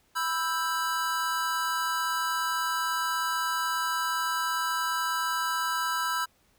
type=chord; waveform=square; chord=E minor; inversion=second; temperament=just; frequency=988.9 / 1318.5 / 1582.2 Hz; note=B5 / E6 / G6; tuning=+2 / 0 / +16 cents; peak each=-32 / -31 / -33 dBFS; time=0.15-6.26 s; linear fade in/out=20 ms; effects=pink hiss -66 dBFS RMS until 6.58 s